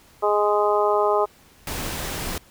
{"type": "harmonic tone", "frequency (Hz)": 207.7, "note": "G#3", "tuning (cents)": 0, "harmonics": [2, 3, 4, 5, 6], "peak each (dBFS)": [-21, -23, -24, -25, -26], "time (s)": [0.22, 1.26], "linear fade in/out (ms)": 20}
{"type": "noise", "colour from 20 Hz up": "pink", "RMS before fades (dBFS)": -29, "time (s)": [1.67, 2.38], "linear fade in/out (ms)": 2}
{"effects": ["pink hiss -53 dBFS RMS until 2.5 s"]}